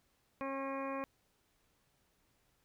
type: harmonic tone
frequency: 271.5 Hz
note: C#4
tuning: 36 cents flat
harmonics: 1 / 2 / 3 / 4 / 5 / 6 / 7 / 8 / 9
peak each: -42 / -41 / -49 / -42 / -56 / -53 / -54 / -56 / -51 dBFS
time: 0.41-1.04 s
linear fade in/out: 0 ms
effects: pink hiss -75 dBFS RMS until 2.64 s